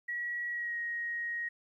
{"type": "tone with pitch glide", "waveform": "sine", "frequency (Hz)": [1920, 1881.6], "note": ["B6", "A#6"], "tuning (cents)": [-49, 16], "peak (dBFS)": -33, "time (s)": [0.08, 1.49], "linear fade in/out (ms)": 10, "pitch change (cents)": -35, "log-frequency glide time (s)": [0.5, 0.78], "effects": ["12-bit"]}